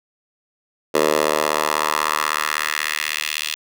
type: tone with high-pass filter sweep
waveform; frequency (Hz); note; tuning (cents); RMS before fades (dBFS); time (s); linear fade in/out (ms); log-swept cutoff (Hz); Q
10% pulse; 76.2; D#2; -36; -21; 0.94-3.55; 10; 470 to 3000; 1.8
effects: none